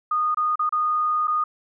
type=tone with dropouts; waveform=sine; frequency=1231 Hz; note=D#6; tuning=19 cents flat; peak=-19 dBFS; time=0.11-1.44 s; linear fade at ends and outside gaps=5 ms; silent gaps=0.346-0.371 / 0.557-0.593 / 0.693-0.724 / 1.273-1.279 s; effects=none